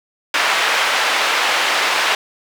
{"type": "band-pass noise", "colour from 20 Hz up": "white", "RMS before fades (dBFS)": -17, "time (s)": [0.34, 2.15], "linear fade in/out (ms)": 2, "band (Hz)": [650, 2600], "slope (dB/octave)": 12, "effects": []}